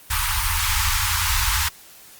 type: band-stop noise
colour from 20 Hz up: pink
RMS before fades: -21 dBFS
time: 0.1-1.69 s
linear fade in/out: 10 ms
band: 100 to 860 Hz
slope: 96 dB/octave
effects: white hiss -46 dBFS RMS until 2.19 s + Opus 32 kbps